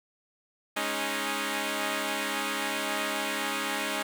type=chord; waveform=5% pulse; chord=Ab suspended fourth; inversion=none; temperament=equal with one note detuned; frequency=207.7 / 275.7 / 311.1 Hz; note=Ab3 / Db4 / Eb4; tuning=0 / -9 / 0 cents; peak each=-23 / -21 / -22 dBFS; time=0.76-4.03 s; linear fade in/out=10 ms; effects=none